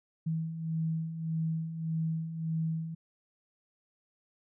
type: beating tone pair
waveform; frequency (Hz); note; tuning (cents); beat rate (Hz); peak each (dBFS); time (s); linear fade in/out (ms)
sine; 160.1 / 161.8; D#3 / E3; +50 / -32; 1.7; -38 / -31; 0.26-2.95; 10
effects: none